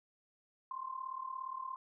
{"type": "tone with amplitude modulation", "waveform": "sine", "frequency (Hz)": 1048, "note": "C6", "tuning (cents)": 2, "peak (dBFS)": -36, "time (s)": [0.71, 1.76], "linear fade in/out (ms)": 2, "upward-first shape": "sine", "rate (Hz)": 37.2, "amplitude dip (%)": 80, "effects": []}